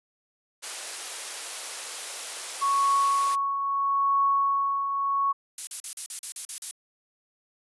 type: high-pass noise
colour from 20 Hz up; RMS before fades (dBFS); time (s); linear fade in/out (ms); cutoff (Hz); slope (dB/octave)
white; -35; 0.62-3.36; 20; 410; 24
type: tone with tremolo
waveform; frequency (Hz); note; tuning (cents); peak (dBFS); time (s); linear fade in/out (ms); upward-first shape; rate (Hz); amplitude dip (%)
sine; 1108.7; C#6; 0; -19; 2.61-5.33; 20; triangle; 0.77; 55
type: noise bursts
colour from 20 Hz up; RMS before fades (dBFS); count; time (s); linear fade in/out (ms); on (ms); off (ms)
violet; -29; 9; 5.58-6.711; 2; 91; 39
effects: resampled to 24000 Hz